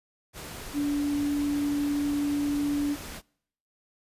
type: tone in noise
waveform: sine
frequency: 288.8 Hz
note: D4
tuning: 29 cents flat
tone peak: -24 dBFS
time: 0.73-2.97 s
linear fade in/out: 50 ms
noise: pink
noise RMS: -40 dBFS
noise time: 0.33-3.22 s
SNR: +13 dB
effects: noise-tail reverb RT60 0.7 s tail -26 dB re dry + resampled to 32000 Hz